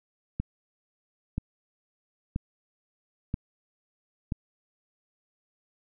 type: click train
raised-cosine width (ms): 5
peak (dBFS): -16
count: 5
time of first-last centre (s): 0.4-4.322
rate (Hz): 1.02
effects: none